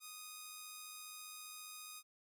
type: tone with amplitude modulation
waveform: 5% pulse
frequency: 1242 Hz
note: D#6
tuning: 3 cents flat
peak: -36 dBFS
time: 0-2.03 s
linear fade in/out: 50 ms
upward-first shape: sine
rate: 94.8 Hz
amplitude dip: 25%
effects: none